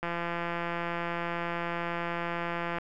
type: click train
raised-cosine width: 0.5 ms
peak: -18 dBFS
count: 472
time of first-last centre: 0.03-2.784 s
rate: 171 Hz
effects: none

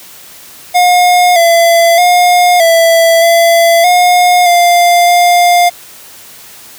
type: tone with pitch steps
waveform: square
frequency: 716 / 676 / 713 / 664 / 675 / 716 / 699 / 704 Hz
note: F5 / E5 / F5 / E5 / E5 / F5 / F5 / F5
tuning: +43 / +43 / +36 / +12 / +41 / +43 / +1 / +14 cents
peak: -5 dBFS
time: 0.74-5.7 s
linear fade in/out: 20 ms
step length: 620 ms
effects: white hiss -34 dBFS RMS until 6.78 s + high-pass 60 Hz 12 dB/octave

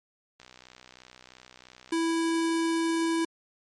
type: click train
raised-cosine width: 0.2 ms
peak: -31 dBFS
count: 98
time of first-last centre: 0.4-1.94 s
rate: 63 Hz
type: tone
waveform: square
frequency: 329.6 Hz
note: E4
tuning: in tune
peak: -25 dBFS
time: 1.92-3.25 s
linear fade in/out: 5 ms
effects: MP3 48 kbps

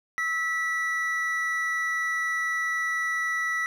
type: tone pair together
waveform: triangle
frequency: 1304.1 / 1954 Hz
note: E6 / B6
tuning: -19 / -19 cents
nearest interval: perfect fifth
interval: 700 cents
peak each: -30 / -24 dBFS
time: 0.18-3.66 s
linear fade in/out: 0 ms
effects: none

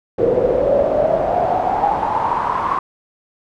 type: noise with band-pass filter sweep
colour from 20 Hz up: brown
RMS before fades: -17 dBFS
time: 0.18-2.79 s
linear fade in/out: 5 ms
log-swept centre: 470 to 1100 Hz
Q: 9.2
effects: none

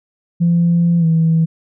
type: tone with pitch glide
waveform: sine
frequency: 170.8 to 162.71 Hz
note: F3 to E3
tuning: -38 to -22 cents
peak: -9 dBFS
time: 0.4-1.46 s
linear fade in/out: 20 ms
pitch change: -84 cents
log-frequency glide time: 0.99-1.05 s
effects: tanh soft clip ceiling -6 dBFS

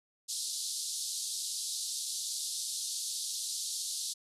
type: band-pass noise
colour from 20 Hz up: pink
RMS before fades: -37 dBFS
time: 0.28-4.14 s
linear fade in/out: 20 ms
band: 3800 to 11000 Hz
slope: 48 dB/octave
effects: resampled to 32000 Hz

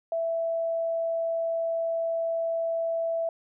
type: tone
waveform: sine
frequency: 662 Hz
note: E5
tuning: 7 cents sharp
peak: -25 dBFS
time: 0.12-3.29 s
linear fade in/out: 2 ms
effects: none

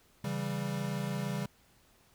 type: chord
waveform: square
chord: C# diminished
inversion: none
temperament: equal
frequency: 138.59 / 164.81 / 196 Hz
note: C#3 / E3 / G3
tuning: 0 / 0 / 0 cents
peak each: -37 / -40 / -37 dBFS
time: 0.24-1.46 s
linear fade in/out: 5 ms
effects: pink hiss -65 dBFS RMS until 2.14 s

